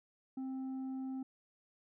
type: tone with tanh clipping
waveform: triangle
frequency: 263.2 Hz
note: C4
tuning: 10 cents sharp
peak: -39 dBFS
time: 0.37-1.23 s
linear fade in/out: 5 ms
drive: 9 dB
effects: none